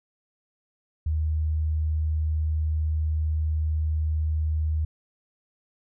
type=tone; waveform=sine; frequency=77.78 Hz; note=D#2; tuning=in tune; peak=-22 dBFS; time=1.06-4.85 s; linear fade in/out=5 ms; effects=none